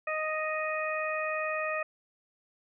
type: harmonic tone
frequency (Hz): 622.3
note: D#5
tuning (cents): 0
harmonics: 1 / 2 / 3 / 4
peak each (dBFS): -33 / -35 / -36 / -36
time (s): 0.07-1.83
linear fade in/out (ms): 5
effects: none